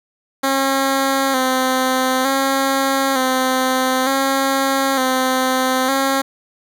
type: tone with vibrato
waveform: 10% pulse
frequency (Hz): 264.7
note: C4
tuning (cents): +20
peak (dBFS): -7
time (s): 0.43-6.22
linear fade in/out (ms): 10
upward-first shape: square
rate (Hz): 0.55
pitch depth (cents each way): 39
effects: none